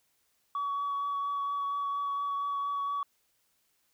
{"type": "tone with vibrato", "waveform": "sine", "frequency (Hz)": 1131, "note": "C#6", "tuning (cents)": 34, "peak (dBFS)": -28, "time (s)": [0.55, 3.03], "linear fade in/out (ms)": 2, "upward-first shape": "triangle", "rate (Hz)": 4.3, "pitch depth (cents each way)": 15, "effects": ["tanh soft clip ceiling -27 dBFS", "white hiss -73 dBFS RMS until 3.93 s"]}